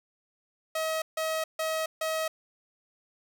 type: tone bursts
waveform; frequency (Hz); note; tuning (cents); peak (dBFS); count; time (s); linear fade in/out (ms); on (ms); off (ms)
sawtooth; 637; D#5; +41; -24; 4; 0.75-2.28; 5; 270; 150
effects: none